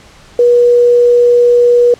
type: tone with quantisation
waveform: sine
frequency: 482.9 Hz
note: B4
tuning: 39 cents flat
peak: -4 dBFS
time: 0.39-1.94 s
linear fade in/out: 2 ms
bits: 5
effects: pink hiss -40 dBFS RMS until 1.99 s + low-pass 7000 Hz 12 dB/octave